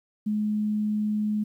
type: tone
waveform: sine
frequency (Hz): 211.5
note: G#3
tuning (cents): +32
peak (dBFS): -23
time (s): 0.26-1.44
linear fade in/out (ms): 10
effects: 10-bit